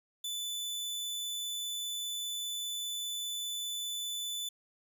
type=tone; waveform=sawtooth; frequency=3495 Hz; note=A7; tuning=12 cents flat; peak=-32 dBFS; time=0.24-4.49 s; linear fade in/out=5 ms; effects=none